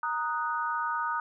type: chord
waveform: sine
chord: D# minor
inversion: second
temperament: equal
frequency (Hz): 932.3 / 1244.5 / 1480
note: A#5 / D#6 / F#6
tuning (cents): 0 / 0 / 0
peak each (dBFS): -32 / -31 / -34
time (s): 0.03-1.2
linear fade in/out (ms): 2
effects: none